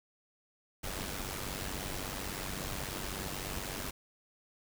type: noise with amplitude modulation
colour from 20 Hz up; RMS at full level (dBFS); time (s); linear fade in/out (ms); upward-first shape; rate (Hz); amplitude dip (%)
pink; -36; 0.83-3.91; 10; sine; 96.3; 65
effects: none